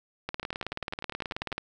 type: two click trains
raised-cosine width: 0.3 ms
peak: -16 / -21 dBFS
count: 25 / 12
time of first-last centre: 0.29-1.58 / 0.43-1.519 s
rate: 18.6 / 10.1 Hz
effects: none